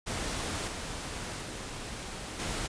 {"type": "noise with level steps", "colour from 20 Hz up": "pink", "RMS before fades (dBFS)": [-34, -38, -40, -34], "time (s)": [0.06, 2.68], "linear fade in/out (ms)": 20, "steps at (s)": [0.67, 1.41, 2.39], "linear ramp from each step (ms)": 10, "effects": ["resampled to 22050 Hz"]}